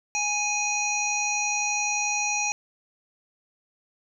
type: harmonic tone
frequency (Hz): 830.6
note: G#5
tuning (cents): 0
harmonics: 1 / 3 / 5 / 7 / 8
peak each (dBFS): -30 / -27 / -38 / -29 / -33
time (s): 0.15-2.52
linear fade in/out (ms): 0
effects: none